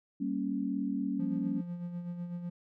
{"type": "chord", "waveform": "sine", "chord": "G diminished", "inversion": "none", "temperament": "equal", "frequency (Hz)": [196, 233.1, 277.2], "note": ["G3", "Bb3", "Db4"], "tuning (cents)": [0, 0, 0], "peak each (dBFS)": [-35, -36, -33], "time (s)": [0.2, 1.61], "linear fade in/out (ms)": 10}
{"type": "tone with tremolo", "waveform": "triangle", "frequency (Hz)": 174.61, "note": "F3", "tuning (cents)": 0, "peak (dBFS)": -32, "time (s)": [1.19, 2.5], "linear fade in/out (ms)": 10, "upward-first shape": "sine", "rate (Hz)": 8, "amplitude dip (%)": 50}
{"effects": []}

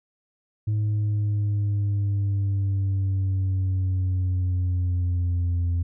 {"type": "exponential sweep", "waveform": "sine", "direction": "down", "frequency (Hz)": [106.6, 86], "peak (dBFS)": -18, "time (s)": [0.67, 5.83], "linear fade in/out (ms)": 10, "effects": ["tanh soft clip ceiling -20 dBFS"]}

